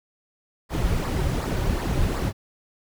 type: noise with flanger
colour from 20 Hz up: brown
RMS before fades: -24 dBFS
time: 0.69-2.33 s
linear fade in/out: 50 ms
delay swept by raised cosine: 0.32 to 4.62 ms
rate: 2.7 Hz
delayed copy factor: -0.6
effects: none